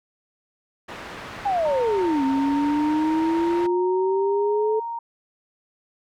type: low-pass noise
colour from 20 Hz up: white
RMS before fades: -37 dBFS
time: 0.88-3.67 s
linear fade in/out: 10 ms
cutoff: 1800 Hz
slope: 12 dB/octave
type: exponential two-way sweep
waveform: sine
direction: down then up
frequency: 830.6 to 266.6 to 439.1 Hz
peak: -19 dBFS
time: 1.45-4.8 s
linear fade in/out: 10 ms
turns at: 2.24 s
type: tone with pitch glide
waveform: sine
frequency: 916 to 930.4 Hz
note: A#5 to A#5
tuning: -31 to -4 cents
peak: -27 dBFS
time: 1.65-4.99 s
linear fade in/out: 5 ms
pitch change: +27 cents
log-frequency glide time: 2.29-3.08 s
effects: none